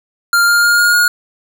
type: tone with pitch steps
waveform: square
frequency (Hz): 1396.9 / 1406.6 / 1416.4 / 1426.3 / 1436.2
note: F6 / F6 / F6 / F6 / F6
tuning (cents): 0 / +12 / +24 / +36 / +48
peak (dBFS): -9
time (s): 0.33-1.08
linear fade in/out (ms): 2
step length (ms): 150
effects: none